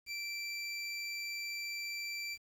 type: tone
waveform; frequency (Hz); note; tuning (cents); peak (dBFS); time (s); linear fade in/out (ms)
25% pulse; 2343; D7; -5; -34; 0.06-2.38; 50
effects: low-pass 12000 Hz 12 dB/octave + 10-bit